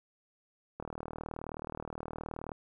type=click train; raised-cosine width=1 ms; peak=-25 dBFS; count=68; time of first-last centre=0.8-2.518 s; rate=39 Hz; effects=11-bit